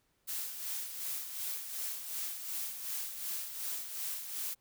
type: noise with tremolo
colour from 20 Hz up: blue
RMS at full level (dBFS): -37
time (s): 0.27-4.55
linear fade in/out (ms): 20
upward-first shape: sine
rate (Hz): 2.7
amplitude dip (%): 55
effects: pink hiss -75 dBFS RMS until 4.6 s